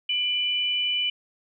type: tone pair together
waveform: sine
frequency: 2382 / 2986 Hz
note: D7 / F#7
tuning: +24 / +15 cents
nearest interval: major third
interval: 391 cents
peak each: -30 / -23 dBFS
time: 0.09-1.1 s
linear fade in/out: 5 ms
effects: none